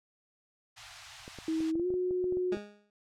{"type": "band-stop noise", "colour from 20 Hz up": "white", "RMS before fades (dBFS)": -44, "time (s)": [0.76, 1.72], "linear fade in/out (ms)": 20, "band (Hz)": [130, 640], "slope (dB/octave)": 96}
{"type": "clicks", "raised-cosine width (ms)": 2, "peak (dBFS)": -31, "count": 12, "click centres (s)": [1.279, 1.387, 1.605, 1.755, 1.797, 1.904, 1.94, 2.109, 2.242, 2.324, 2.371, 2.57]}
{"type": "tone with pitch glide", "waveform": "sine", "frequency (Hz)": [320.5, 363.9], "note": ["E4", "F#4"], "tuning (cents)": [-49, -29], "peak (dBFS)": -28, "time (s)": [1.48, 2.55], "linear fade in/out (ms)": 2, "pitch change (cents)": 220, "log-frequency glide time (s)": [1.73, 1.87]}
{"type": "tone with exponential decay", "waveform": "20% pulse", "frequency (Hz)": 206.3, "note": "G#3", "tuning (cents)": -11, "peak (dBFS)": -28, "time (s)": [2.52, 2.9], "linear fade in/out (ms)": 2, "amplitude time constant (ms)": 81}
{"effects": ["low-pass 5000 Hz 12 dB/octave"]}